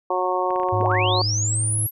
harmonic tone, 182.9 Hz, F#3, 20 cents flat, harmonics 2 / 3 / 4 / 5 / 6, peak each -26 / -26 / -26 / -26 / -26 dBFS, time 0.1-1.22 s, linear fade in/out 5 ms
clicks, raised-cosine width 0.5 ms, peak -23 dBFS, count 9, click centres 0.506 / 0.56 / 0.599 / 0.633 / 0.687 / 0.811 / 0.86 / 0.915 / 0.949 s
triangle tone with pitch glide, 103.83 to 108.36 Hz, G#2 to A2, 0 to -26 cents, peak -20 dBFS, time 0.72-1.87 s, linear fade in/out 10 ms, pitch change +74 cents, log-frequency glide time 1.18-1.71 s
sine linear sweep, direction up, 46.97 to 11830 Hz, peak -22 dBFS, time 0.79-1.91 s, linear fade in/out 50 ms
effects none

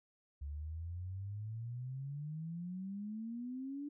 sine exponential sweep, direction up, 70 to 293.7 Hz, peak -40 dBFS, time 0.41-3.89 s, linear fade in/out 10 ms, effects none

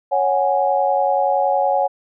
sine chord, C# suspended fourth, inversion none, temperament equal, 554.4 / 740 / 830.6 Hz, C#5 / F#5 / G#5, 0 / 0 / 0 cents, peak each -19 dBFS, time 0.11-1.88 s, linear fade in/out 20 ms, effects none

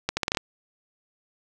accelerating click train, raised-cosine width 0.2 ms, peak -7 dBFS, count 7, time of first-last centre 0.09-0.372 s, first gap 80 ms, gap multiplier 0.78, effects none

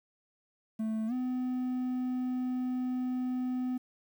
triangle tone with pitch glide, 220 to 252.7 Hz, A3 to B3, 0 to +40 cents, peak -28 dBFS, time 0.79-3.78 s, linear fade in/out 10 ms, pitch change +240 cents, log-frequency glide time 1.07-1.13 s, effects 10-bit

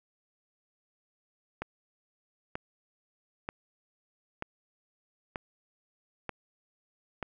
click train, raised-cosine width 0.5 ms, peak -19 dBFS, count 7, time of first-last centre 1.62-7.227 s, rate 1.07 Hz, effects none

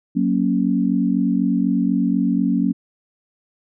sine chord, F# major, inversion none, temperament equal, 185 / 233.1 / 277.2 Hz, F#3 / A#3 / C#4, 0 / 0 / 0 cents, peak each -20 dBFS, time 0.15-2.73 s, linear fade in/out 20 ms, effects none

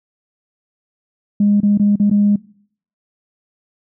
sine tone with dropouts, 205.1 Hz, G#3, 21 cents flat, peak -9 dBFS, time 1.4-2.36 s, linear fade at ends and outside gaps 5 ms, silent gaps 1.604-1.631 / 1.776-1.796 / 1.958-1.998 / 2.099-2.111 s, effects noise-tail reverb RT60 0.6 s tail -22 dB re dry + tanh soft clip ceiling -5 dBFS

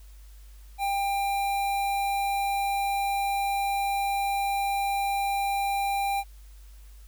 square tone with notch filter, 795 Hz, G5, 24 cents sharp, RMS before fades -27 dBFS, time 0.78-6.24 s, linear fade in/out 50 ms, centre 6000 Hz, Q 1.4, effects added 50 Hz sine -45 dBFS peak until 7.07 s + white hiss -60 dBFS RMS until 7.07 s

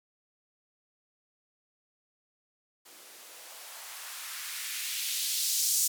violet noise with band-pass filter sweep, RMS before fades -34 dBFS, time 2.85-5.88 s, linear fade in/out 10 ms, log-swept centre 290 to 6700 Hz, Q 1.3, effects none

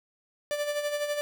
45% pulse tone with tremolo, 587.3 Hz, D5, in tune, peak -26 dBFS, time 0.51-1.21 s, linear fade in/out 0 ms, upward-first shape sine, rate 12 Hz, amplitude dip 55%, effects none

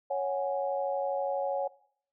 sine chord, C# suspended fourth, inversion none, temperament just, 554.4 / 739.2 / 831.5 Hz, C#5 / F#5 / G#5, 0 / -2 / +2 cents, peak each -30 / -34 / -35 dBFS, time 0.1-1.68 s, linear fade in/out 10 ms, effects noise-tail reverb RT60 0.6 s tail -20 dB re dry

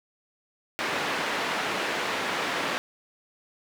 white band-pass noise, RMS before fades -29 dBFS, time 0.79-2.78 s, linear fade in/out 0 ms, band 210 to 2200 Hz, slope 12 dB/octave, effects none

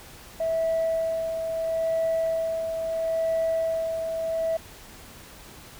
sine tone with tremolo, 653 Hz, E5, 17 cents flat, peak -20 dBFS, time 0.4-4.57 s, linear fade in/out 5 ms, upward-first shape sine, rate 0.75 Hz, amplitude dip 50%, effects tanh soft clip ceiling -19 dBFS + pink hiss -46 dBFS RMS until 5.79 s

